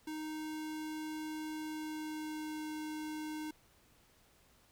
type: tone with pitch glide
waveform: square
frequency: 310.2 to 307.9 Hz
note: D#4 to D#4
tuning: -5 to -18 cents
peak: -40 dBFS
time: 0.07-3.51 s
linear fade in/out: 5 ms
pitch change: -13 cents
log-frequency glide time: 1.61-2.66 s
effects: pink hiss -67 dBFS RMS until 4.71 s